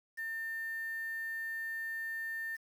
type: tone with quantisation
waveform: sine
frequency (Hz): 1800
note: A6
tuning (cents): +39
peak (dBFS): -36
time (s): 0.17-2.57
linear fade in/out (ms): 20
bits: 9
effects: none